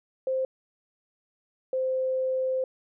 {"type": "tone pair in turn", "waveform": "sine", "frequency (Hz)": [523.3, 519.7], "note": ["C5", "C5"], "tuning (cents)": [0, -12], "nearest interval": "unison", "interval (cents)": 12, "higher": "first", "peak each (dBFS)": -24, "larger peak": "neither", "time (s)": [[0.27, 0.45], [1.73, 2.64]], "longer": "second", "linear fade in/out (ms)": 2, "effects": []}